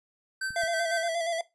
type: tone with tremolo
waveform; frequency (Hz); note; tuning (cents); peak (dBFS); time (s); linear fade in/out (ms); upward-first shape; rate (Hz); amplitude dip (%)
square; 1547; G6; -23; -29; 0.41-1.08; 5; sine; 6; 70
type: clicks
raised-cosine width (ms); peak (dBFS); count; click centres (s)
5; -35 / -37; 2; 0.506 / 0.636
type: tone with vibrato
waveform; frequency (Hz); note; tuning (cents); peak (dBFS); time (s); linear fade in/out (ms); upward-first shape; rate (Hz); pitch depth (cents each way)
square; 670; E5; +28; -28; 0.56-1.41; 2; square; 8.5; 36
effects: noise-tail reverb RT60 0.2 s tail -17 dB re dry + resampled to 24000 Hz